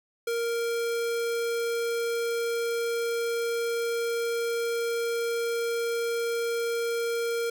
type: tone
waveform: square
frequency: 466.2 Hz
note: A#4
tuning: in tune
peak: -27 dBFS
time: 0.27-7.5 s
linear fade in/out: 5 ms
effects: none